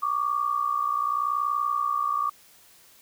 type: tone pair together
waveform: sine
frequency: 1132.2 / 1193 Hz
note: C#6 / D6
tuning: +36 / +27 cents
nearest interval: minor second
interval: 91 cents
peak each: -26 dBFS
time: 0.02-2.3 s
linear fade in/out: 10 ms
effects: white hiss -55 dBFS RMS until 3.01 s